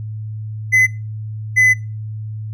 triangle tone pair in turn, 2028 / 2015 Hz, B6 / B6, +45 / +34 cents, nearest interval unison, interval 11 cents, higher first, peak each -7 dBFS, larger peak neither, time 0.72-0.87 / 1.56-1.74 s, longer second, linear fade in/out 20 ms, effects noise-tail reverb RT60 0.3 s tail -22 dB re dry + added 108 Hz sine -24 dBFS peak until 2.53 s

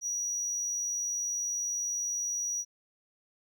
triangle tone, 5800 Hz, F#8, 35 cents flat, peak -29 dBFS, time 0.01-2.65 s, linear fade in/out 50 ms, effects none

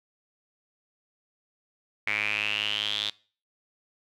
sawtooth tone with band-pass filter sweep, 104.8 Hz, G#2, 16 cents sharp, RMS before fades -29 dBFS, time 2.07-3.1 s, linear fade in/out 5 ms, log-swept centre 2200 to 3600 Hz, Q 9, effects noise-tail reverb RT60 0.4 s tail -22 dB re dry

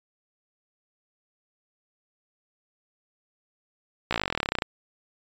slowing click train, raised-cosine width 0.3 ms, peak -9 dBFS, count 22, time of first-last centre 4.11-4.622 s, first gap 16 ms, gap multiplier 1.04, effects resampled to 16000 Hz

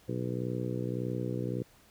harmonic tone, 61.74 Hz, B1, in tune, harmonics 2 / 3 / 4 / 5 / 6 / 7 / 8, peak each -35 / -38 / -42 / -39 / -40 / -42 / -41 dBFS, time 0.08-1.63 s, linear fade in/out 10 ms, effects pink hiss -61 dBFS RMS until 1.9 s

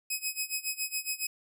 10% pulse tone with tremolo, 2537 Hz, D#7, 33 cents sharp, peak -20 dBFS, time 0.1-1.27 s, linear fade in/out 5 ms, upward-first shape sine, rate 7.2 Hz, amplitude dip 90%, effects none

